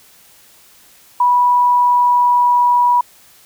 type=tone with pitch glide; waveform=sine; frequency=980 to 973.2 Hz; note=B5 to B5; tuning=-14 to -26 cents; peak=-9 dBFS; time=1.2-3.01 s; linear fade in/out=5 ms; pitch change=-12 cents; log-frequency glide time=1.42-2.63 s; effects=white hiss -47 dBFS RMS until 3.45 s